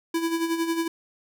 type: tone with tremolo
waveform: square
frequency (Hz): 331.3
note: E4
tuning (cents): +9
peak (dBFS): -22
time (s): 0.14-0.88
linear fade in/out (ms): 5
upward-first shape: sine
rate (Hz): 11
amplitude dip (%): 60
effects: none